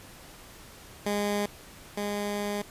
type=tone pair in turn; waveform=15% pulse; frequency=205.2 / 205.2 Hz; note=G#3 / G#3; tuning=-21 / -21 cents; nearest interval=unison; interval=0 cents; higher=neither; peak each=-20 / -23 dBFS; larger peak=first; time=1.06-1.46 / 1.97-2.62 s; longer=second; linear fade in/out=5 ms; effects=pink hiss -49 dBFS RMS until 2.7 s + resampled to 32000 Hz